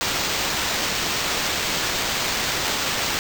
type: noise with sample-and-hold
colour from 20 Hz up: white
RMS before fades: -24 dBFS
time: 0.01-3.19 s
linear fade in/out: 0 ms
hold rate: 11025 Hz
effects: none